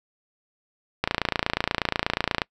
click train, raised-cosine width 0.3 ms, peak -5 dBFS, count 40, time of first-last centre 1.04-2.418 s, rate 28.3 Hz, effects noise-tail reverb RT60 0.1 s tail -26 dB re dry

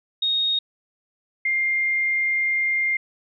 sine tone pair in turn, 3729 / 2110 Hz, A#7 / C7, 0 / +14 cents, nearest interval minor seventh, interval 986 cents, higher first, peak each -19 dBFS, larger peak neither, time 0.22-0.59 / 1.45-2.97 s, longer second, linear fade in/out 5 ms, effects none

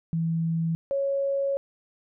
sine tone pair in turn, 164.4 / 553 Hz, E3 / C#5, -4 / -4 cents, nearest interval octave + major sixth, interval 2100 cents, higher second, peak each -23 dBFS, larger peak neither, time 0.13-0.75 / 0.91-1.57 s, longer second, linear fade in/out 0 ms, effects none

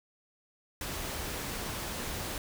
pink noise, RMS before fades -37 dBFS, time 0.81-2.38 s, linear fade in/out 2 ms, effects none

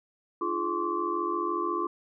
sine tone cluster, 299.3 / 345.3 / 421.9 / 1053 / 1147 Hz, D4 / F4 / G#4 / C6 / D6, +33 / -20 / +27 / +11 / -41 cents, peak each -39 / -31 / -37 / -33 / -31 dBFS, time 0.41-1.87 s, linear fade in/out 5 ms, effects none

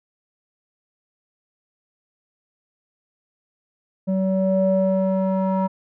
square tone with low-pass filter sweep, 190 Hz, F#3, 46 cents sharp, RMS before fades -20 dBFS, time 4.07-5.68 s, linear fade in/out 20 ms, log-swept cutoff 440 to 900 Hz, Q 4.3, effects none

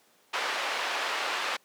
pink band-pass noise, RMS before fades -31 dBFS, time 0.33-1.57 s, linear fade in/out 10 ms, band 770 to 3500 Hz, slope 12 dB/octave, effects pink hiss -63 dBFS RMS until 1.64 s + high-pass 300 Hz 12 dB/octave

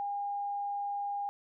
sine tone, 810 Hz, G#5, 43 cents flat, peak -32 dBFS, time 0-1.29 s, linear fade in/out 0 ms, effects none

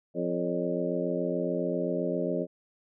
harmonic tone with a mistuned harmonic, 87.31 Hz, F2, in tune, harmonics 2 / 3 / 4 / 5 / 6 / 7, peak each -34 / -34 / -34 / -34 / -34 / -34 dBFS, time 0.14-2.47 s, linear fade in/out 50 ms, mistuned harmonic 6, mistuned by +67 cents, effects none

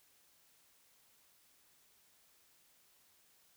silence, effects white hiss -69 dBFS RMS until 3.56 s

